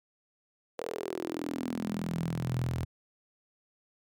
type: tone with high-pass filter sweep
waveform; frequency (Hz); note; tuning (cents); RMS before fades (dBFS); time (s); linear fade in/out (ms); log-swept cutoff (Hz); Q
sawtooth; 41.67; E1; +19; -34; 0.78-2.85; 10; 490 to 100; 5.3
effects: none